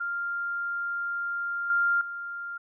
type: tone with level steps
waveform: sine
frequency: 1396 Hz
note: F6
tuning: 1 cent flat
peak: -28 / -21 / -33 dBFS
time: 0-2.58 s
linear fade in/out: 10 ms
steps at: 1.7 / 2.01 s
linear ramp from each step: 2 ms
effects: none